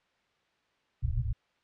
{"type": "low-pass noise", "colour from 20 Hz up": "white", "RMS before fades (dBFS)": -30, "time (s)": [1.02, 1.33], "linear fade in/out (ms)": 10, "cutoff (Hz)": 130, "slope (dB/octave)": 96, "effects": ["white hiss -71 dBFS RMS until 1.63 s", "low-pass 3000 Hz 12 dB/octave"]}